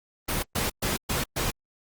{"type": "noise bursts", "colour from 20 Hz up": "pink", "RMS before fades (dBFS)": -27, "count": 5, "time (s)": [0.28, 1.51], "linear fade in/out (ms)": 10, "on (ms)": 150, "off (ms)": 120, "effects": ["Opus 24 kbps"]}